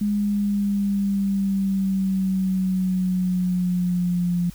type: exponential sweep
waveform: sine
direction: down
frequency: 206.9 to 174.61 Hz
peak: -19 dBFS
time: 0.01-4.5 s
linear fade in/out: 5 ms
effects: added 50 Hz sine -43 dBFS peak until 4.54 s + white hiss -49 dBFS RMS until 4.54 s